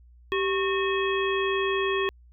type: harmonic tone with a mistuned harmonic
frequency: 365.2 Hz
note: F#4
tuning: 23 cents flat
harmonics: 1 / 3 / 5 / 7 / 9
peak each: -25 / -30 / -32 / -33 / -35 dBFS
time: 0.32-2.09 s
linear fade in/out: 0 ms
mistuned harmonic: 1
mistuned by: +110 cents
effects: added 60 Hz sine -50 dBFS peak until 2.32 s